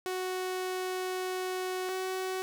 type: tone pair in turn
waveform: sawtooth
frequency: 370 / 374.7 Hz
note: F#4 / F#4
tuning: 0 / +22 cents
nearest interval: unison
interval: 22 cents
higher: second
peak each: -28 dBFS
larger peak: neither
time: 0.06-1.89 / 1.89-2.42 s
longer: first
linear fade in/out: 0 ms
effects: none